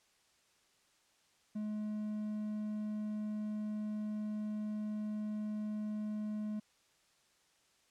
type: tone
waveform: triangle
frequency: 212.1 Hz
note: G#3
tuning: 37 cents sharp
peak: -34 dBFS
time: 1.55-6.6 s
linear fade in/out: 10 ms
effects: white hiss -71 dBFS RMS until 7.9 s + low-pass 8000 Hz 12 dB/octave